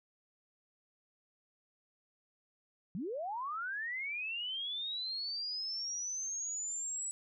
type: linear sweep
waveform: sine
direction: up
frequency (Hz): 155.56 to 7902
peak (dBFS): -36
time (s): 2.95-7.11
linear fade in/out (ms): 0
effects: none